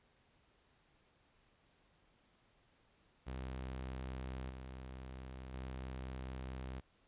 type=tone with level steps; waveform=sawtooth; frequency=64.6 Hz; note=C2; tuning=21 cents flat; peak=-38 / -43 / -39 dBFS; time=3.26-6.81 s; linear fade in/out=20 ms; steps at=4.5 / 5.53 s; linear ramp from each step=5 ms; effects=pink hiss -72 dBFS RMS until 7.07 s + resampled to 8000 Hz